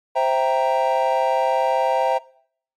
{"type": "chord", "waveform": "triangle", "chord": "C dominant seventh", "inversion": "none", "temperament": "equal", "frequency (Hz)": [523.3, 659.3, 784, 932.3], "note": ["C5", "E5", "G5", "Bb5"], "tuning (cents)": [0, 0, 0, 0], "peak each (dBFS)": -20, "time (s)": [0.15, 2.19], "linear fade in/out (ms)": 20, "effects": ["noise-tail reverb RT60 0.6 s tail -22 dB re dry", "MP3 96 kbps"]}